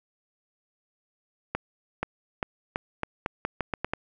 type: accelerating click train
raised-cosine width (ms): 0.5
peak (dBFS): -12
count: 11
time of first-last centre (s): 1.55-3.935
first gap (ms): 480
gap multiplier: 0.83
effects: none